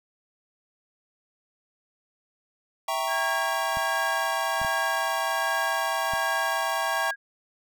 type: chord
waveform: square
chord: E diminished seventh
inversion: none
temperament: equal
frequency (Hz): 659.3 / 784 / 932.3 / 1108.7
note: E5 / G5 / Bb5 / Db6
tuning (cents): 0 / 0 / 0 / 0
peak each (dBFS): -32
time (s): 2.88-7.11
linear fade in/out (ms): 5
type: tone with tremolo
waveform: sine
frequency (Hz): 1632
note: G#6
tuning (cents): -31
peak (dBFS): -27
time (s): 3.07-7.16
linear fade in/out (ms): 50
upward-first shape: sine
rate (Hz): 1.3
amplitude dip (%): 45
type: clicks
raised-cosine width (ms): 5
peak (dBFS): -26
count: 4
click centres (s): 3.771 / 4.616 / 4.648 / 6.136
effects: none